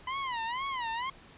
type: tone with vibrato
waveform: sawtooth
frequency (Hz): 998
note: B5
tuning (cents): +18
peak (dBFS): -28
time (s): 0.07-1.1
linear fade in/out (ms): 5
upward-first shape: sine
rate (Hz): 2.1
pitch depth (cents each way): 180
effects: pink hiss -54 dBFS RMS until 1.37 s + resampled to 8000 Hz